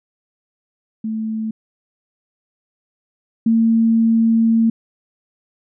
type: tone pair in turn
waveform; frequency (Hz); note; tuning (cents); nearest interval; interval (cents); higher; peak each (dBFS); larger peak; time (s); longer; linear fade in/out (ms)
sine; 220 / 226.7; A3 / A#3; 0 / -48; minor second; 52; second; -20 / -11; second; 1.04-1.51 / 3.46-4.7; second; 5
effects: none